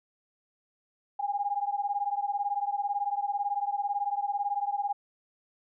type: beating tone pair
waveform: sine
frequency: 805 / 823 Hz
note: G5 / G#5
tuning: +46 / -16 cents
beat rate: 18 Hz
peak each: -30 / -31 dBFS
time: 1.19-4.93 s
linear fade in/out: 10 ms
effects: none